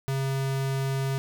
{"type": "tone", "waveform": "square", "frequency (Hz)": 135.2, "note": "C#3", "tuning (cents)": -43, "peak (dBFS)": -26, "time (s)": [0.08, 1.18], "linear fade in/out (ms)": 0, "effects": []}